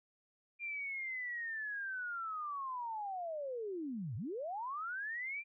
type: linear two-way sweep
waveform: sine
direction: down then up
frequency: 2400 to 96.5 to 2400 Hz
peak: -38 dBFS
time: 0.59-5.44 s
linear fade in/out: 50 ms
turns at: 4.16 s
effects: none